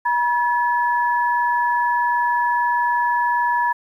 sine tone pair together, 962.5 / 1716 Hz, B5 / A6, -45 / -44 cents, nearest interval minor seventh, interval 1001 cents, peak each -17 / -23 dBFS, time 0.05-3.73 s, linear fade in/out 10 ms, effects 9-bit

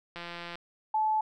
click train, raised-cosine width 0.3 ms, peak -24 dBFS, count 69, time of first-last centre 0.16-0.555 s, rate 172 Hz
sine tone, 866 Hz, A5, 28 cents flat, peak -24 dBFS, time 0.94-1.21 s, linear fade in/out 5 ms
effects none

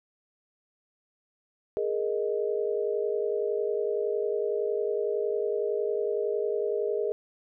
sine chord, Ab suspended second, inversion none, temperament equal, 415.3 / 466.2 / 622.3 Hz, Ab4 / Bb4 / Eb5, 0 / 0 / 0 cents, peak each -28 / -30 / -34 dBFS, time 1.77-7.12 s, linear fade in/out 0 ms, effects none

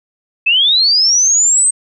sine linear sweep, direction up, 2544 to 8372 Hz, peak -8 dBFS, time 0.46-1.71 s, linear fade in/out 10 ms, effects none

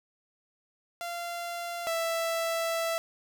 sawtooth tone pair in turn, 690 / 662 Hz, F5 / E5, -21 / +7 cents, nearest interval minor second, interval 72 cents, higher first, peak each -30 / -24 dBFS, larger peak second, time 1.01-1.87 / 1.87-2.98 s, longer second, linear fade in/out 0 ms, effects none

